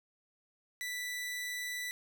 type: tone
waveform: sawtooth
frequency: 1975.5 Hz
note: B6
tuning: in tune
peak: -33 dBFS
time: 0.81-1.91 s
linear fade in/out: 0 ms
effects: 12-bit